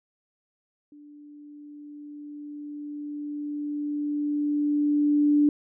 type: tone with level ramp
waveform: sine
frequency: 293.7 Hz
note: D4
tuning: in tune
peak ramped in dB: -46 to -16 dBFS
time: 0.92-5.49 s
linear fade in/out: 2 ms
effects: none